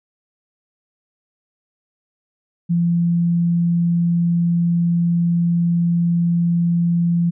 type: tone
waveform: sine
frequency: 171.1 Hz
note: F3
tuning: 35 cents flat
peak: -14 dBFS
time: 2.69-7.31 s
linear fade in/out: 20 ms
effects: none